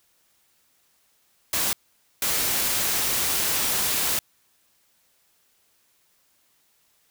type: noise bursts at uneven times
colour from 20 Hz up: white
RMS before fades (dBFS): -24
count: 2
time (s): 1.53-1.73 / 2.22-4.19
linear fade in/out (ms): 2
effects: white hiss -65 dBFS RMS until 7.1 s